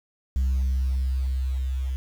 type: tone with level ramp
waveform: sine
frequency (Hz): 65.41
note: C2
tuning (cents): 0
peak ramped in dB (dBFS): -17 to -24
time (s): 0.36-1.96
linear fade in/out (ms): 0
effects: tanh soft clip ceiling -19 dBFS + 8-bit